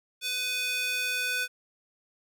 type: tone with high-pass filter sweep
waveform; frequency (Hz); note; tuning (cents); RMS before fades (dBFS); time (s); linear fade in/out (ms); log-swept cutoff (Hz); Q
square; 499.1; B4; +18; -30; 0.21-1.48; 50; 3100 to 1800; 2.2
effects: none